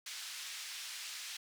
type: band-pass noise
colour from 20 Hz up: white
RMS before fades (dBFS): -45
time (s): 0.06-1.37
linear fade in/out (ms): 5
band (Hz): 1900 to 5800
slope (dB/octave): 12
effects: none